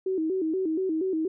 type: tone with vibrato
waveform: sine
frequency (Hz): 346.4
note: F4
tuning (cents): -14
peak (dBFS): -24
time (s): 0.06-1.28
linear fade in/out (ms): 5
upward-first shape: square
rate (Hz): 4.2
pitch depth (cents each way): 150
effects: none